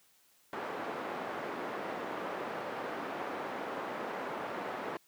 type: band-pass noise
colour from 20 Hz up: pink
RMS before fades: -39 dBFS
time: 0.53-4.97 s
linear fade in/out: 0 ms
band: 360 to 1400 Hz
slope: 12 dB/octave
effects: white hiss -67 dBFS RMS until 5.07 s + high-pass 100 Hz 12 dB/octave